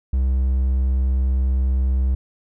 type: tone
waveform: triangle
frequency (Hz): 65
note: C2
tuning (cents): -11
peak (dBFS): -14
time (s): 0.13-2.15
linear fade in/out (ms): 5
effects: none